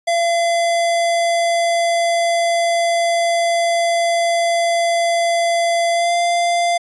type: tone with pitch glide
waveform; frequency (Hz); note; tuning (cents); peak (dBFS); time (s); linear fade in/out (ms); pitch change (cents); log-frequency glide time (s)
square; 681 to 691.7; F5 to F5; -44 to -17; -15; 0.07-6.78; 10; +27; 5.93-6.13
effects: resampled to 24000 Hz